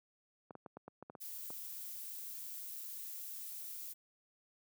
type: clicks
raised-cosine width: 1 ms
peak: -34 dBFS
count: 9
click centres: 0.508 / 0.553 / 0.662 / 0.77 / 0.88 / 1.026 / 1.099 / 1.152 / 1.504 s
type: noise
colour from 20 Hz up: violet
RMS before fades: -46 dBFS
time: 1.2-3.94 s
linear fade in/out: 20 ms
effects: high-pass 150 Hz 12 dB/octave